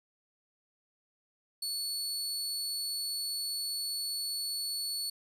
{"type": "tone", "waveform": "sawtooth", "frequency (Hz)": 4425, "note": "C#8", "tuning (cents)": -4, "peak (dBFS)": -30, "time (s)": [1.62, 5.1], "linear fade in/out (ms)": 5, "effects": ["resampled to 32000 Hz"]}